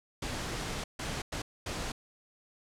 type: noise bursts at uneven times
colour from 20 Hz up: pink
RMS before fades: -36 dBFS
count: 4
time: 0.22-0.84 / 0.99-1.22 / 1.32-1.42 / 1.66-1.92 s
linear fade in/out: 5 ms
effects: low-pass 8000 Hz 12 dB/octave